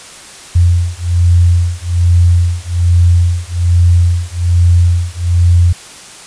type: beating tone pair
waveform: sine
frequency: 86.5 / 87.7 Hz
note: F2 / F2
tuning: -16 / +8 cents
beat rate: 1.2 Hz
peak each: -10 dBFS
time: 0.55-5.73 s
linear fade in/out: 10 ms
effects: white hiss -33 dBFS RMS until 6.26 s + resampled to 22050 Hz